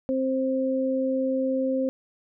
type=tone pair together; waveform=sine; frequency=263.2 / 526.4 Hz; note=C4 / C5; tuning=+10 / +10 cents; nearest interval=octave; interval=1200 cents; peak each=-25 dBFS; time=0.09-1.89 s; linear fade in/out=0 ms; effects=none